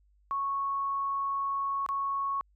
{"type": "tone with dropouts", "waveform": "sine", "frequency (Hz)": 1105, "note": "C#6", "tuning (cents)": -6, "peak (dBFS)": -28, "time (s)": [0.31, 2.41], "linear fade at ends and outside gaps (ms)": 0, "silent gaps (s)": [1.863, 1.889], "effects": ["added 50 Hz sine -62 dBFS peak until 2.55 s"]}